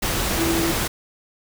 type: tone in noise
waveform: sine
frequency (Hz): 331.9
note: E4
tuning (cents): +12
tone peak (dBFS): -21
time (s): 0.37-0.72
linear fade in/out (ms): 10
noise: pink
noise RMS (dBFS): -23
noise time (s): 0.02-0.88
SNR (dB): -1
effects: none